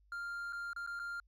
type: tone with dropouts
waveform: triangle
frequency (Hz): 1396.9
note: F6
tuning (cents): 0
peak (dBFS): -37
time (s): 0.12-1.2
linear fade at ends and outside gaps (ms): 2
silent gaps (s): 0.525-0.53 / 0.732-0.762 / 0.865-0.873 / 0.993-0.997
effects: added 50 Hz sine -65 dBFS peak until 1.27 s